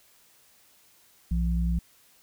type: tone pair together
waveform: sine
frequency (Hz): 60.5 / 171.41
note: B1 / F3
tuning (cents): -35 / -32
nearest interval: octave + tritone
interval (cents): 1803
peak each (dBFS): -24 / -28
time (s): 1.31-1.79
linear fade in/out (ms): 5
effects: white hiss -60 dBFS RMS until 2.22 s